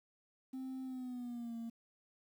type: tone with pitch glide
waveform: sine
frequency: 261.6 to 230.4 Hz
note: C4 to A#3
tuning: 0 to -20 cents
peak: -38 dBFS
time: 0.53-1.7 s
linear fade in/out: 10 ms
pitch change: -220 cents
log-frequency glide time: 0.84-1.56 s
effects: tanh soft clip ceiling -40 dBFS + 11-bit